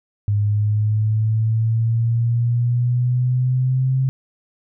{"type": "exponential sweep", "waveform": "sine", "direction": "up", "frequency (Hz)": [102.6, 132.6], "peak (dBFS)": -15, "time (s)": [0.28, 4.09], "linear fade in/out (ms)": 0, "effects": []}